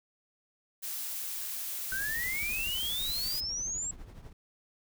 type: noise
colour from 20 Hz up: blue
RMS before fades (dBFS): -37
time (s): 0.82-3.41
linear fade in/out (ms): 20
type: noise with tremolo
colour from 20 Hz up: brown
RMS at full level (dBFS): -44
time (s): 1.91-4.33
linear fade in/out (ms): 5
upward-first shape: triangle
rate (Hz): 12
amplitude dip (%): 70
type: exponential sweep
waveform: sine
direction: up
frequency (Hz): 1510 to 7690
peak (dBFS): -32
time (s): 1.92-3.91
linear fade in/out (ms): 2
effects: none